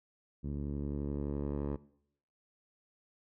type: tone with low-pass filter sweep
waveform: 10% pulse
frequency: 71.6 Hz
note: D2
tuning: 43 cents flat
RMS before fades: -36 dBFS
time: 0.43-1.77 s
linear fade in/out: 20 ms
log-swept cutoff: 220 to 730 Hz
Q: 0.84
effects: noise-tail reverb RT60 0.7 s tail -20 dB re dry